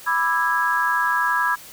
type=chord; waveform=sine; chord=E dominant seventh; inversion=second; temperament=just; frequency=988.9 / 1186.7 / 1318.5 / 1648.1 Hz; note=B5 / D6 / E6 / G#6; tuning=+2 / +18 / 0 / -14 cents; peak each=-22 / -27 / -26 / -21 dBFS; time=0.06-1.56 s; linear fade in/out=20 ms; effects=white hiss -42 dBFS RMS until 1.72 s